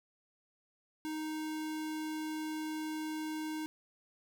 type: tone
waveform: square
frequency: 311.1 Hz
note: D#4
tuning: in tune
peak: -37 dBFS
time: 1.05-3.66 s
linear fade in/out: 0 ms
effects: none